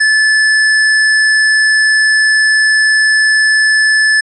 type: tone with hard clipping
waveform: triangle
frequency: 1737 Hz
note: A6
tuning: 23 cents flat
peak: -9 dBFS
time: 0-4.21 s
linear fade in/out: 10 ms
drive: 17 dB
effects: resampled to 24000 Hz